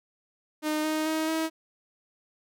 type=tone with pitch steps; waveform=sawtooth; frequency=306.6 / 311.2 / 315.9 / 320.7 Hz; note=D#4 / D#4 / D#4 / E4; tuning=-25 / 0 / +26 / -48 cents; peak=-22 dBFS; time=0.62-1.5 s; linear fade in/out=50 ms; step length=220 ms; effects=none